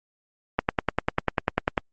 click train, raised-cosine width 0.5 ms, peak -5 dBFS, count 13, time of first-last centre 0.59-1.778 s, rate 10.1 Hz, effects Opus 32 kbps

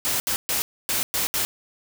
white noise bursts at uneven times, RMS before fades -24 dBFS, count 6, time 0.05-0.2 / 0.27-0.36 / 0.49-0.62 / 0.89-1.03 / 1.14-1.27 / 1.34-1.45 s, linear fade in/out 0 ms, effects none

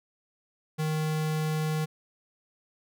square tone, 155.56 Hz, D#3, in tune, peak -27 dBFS, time 0.78-1.86 s, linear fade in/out 20 ms, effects none

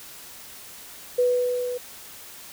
sine tone with level ramp, 493.9 Hz, B4, in tune, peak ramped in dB -16 to -27 dBFS, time 1.18-1.78 s, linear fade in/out 10 ms, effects white hiss -43 dBFS RMS until 2.52 s

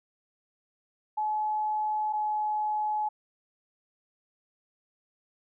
sine tone pair in turn, 854 / 849.8 Hz, G#5 / G#5, +48 / +40 cents, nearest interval unison, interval 8 cents, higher first, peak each -26 dBFS, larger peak neither, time 1.17-2.13 / 2.13-3.09 s, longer neither, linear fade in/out 10 ms, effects none

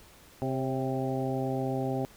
harmonic tone with a mistuned harmonic, 131.4 Hz, C3, 8 cents sharp, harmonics 1 / 2 / 3 / 4 / 5 / 6, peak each -33 / -33 / -35 / -37 / -38 / -37 dBFS, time 0.42-2.05 s, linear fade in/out 0 ms, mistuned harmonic 4, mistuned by +39 cents, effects pink hiss -55 dBFS RMS until 2.16 s

